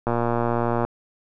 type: click train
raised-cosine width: 1 ms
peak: -9 dBFS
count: 93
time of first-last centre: 0.07-0.85 s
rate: 118 Hz
effects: none